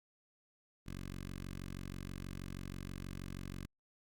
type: tone with notch filter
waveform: 10% pulse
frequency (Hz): 46.25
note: F#1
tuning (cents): 0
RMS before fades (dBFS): -45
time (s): 0.86-3.66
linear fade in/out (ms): 10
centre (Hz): 730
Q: 1
effects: Opus 48 kbps